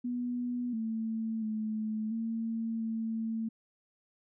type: tone with pitch steps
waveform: sine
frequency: 244.6 / 223.2 / 216.8 / 226.4 / 224.2 Hz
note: B3 / A3 / A3 / A3 / A3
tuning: -16 / +25 / -25 / +50 / +33 cents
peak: -31 dBFS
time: 0.04-3.49 s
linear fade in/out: 10 ms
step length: 690 ms
effects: none